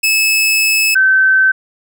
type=tone pair in turn; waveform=sawtooth / sine; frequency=2600 / 1539.3 Hz; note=E7 / G6; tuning=-24 / -32 cents; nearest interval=major sixth; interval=908 cents; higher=first; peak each=-7 dBFS; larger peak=neither; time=0.03-0.95 / 0.95-1.52 s; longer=first; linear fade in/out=10 ms; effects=none